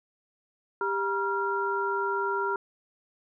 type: tone cluster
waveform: sine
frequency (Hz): 396.7 / 956 / 1384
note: G4 / A#5 / F6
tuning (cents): +21 / +43 / -16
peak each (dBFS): -30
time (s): 0.81-2.56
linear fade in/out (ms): 2
effects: none